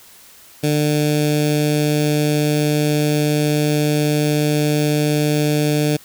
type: tone with notch filter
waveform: 15% pulse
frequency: 149.4 Hz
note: D3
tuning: 30 cents sharp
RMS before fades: -17 dBFS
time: 0.63-5.97 s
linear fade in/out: 10 ms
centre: 1200 Hz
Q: 0.73
effects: white hiss -45 dBFS RMS until 6.04 s